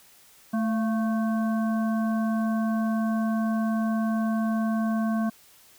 harmonic tone with a mistuned harmonic, 220 Hz, A3, in tune, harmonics 1 / 3 / 5 / 7, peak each -23 / -33 / -37 / -40 dBFS, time 0.53-5.3 s, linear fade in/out 10 ms, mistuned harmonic 3, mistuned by +59 cents, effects white hiss -55 dBFS RMS until 5.78 s

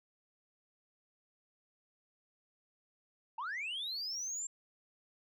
sine linear sweep, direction up, 860 to 7459 Hz, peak -35 dBFS, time 3.38-4.47 s, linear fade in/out 5 ms, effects tanh soft clip ceiling -35 dBFS

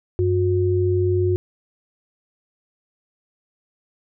sine tone pair together, 95.7 / 361.3 Hz, G2 / F#4, -41 / -41 cents, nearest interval octave + major seventh, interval 2300 cents, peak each -19 dBFS, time 0.19-1.36 s, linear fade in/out 0 ms, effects none

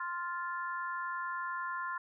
harmonic tone, 348.9 Hz, F4, 2 cents flat, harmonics 3 / 4 / 5, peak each -37 / -40 / -42 dBFS, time 0-1.98 s, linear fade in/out 5 ms, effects none

